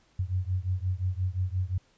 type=beating tone pair; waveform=sine; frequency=89.9 / 95.6 Hz; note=F#2 / G2; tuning=-49 / -43 cents; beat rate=5.7 Hz; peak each=-29 / -30 dBFS; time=0.19-1.78 s; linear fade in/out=5 ms; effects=pink hiss -65 dBFS RMS until 1.97 s + resampled to 16000 Hz